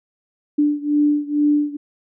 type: beating tone pair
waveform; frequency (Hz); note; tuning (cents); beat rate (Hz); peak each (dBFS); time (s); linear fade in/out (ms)
sine; 293.7 / 295.9; D4 / D4; 0 / +13; 2.2; -17 / -19; 0.58-1.77; 10
effects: none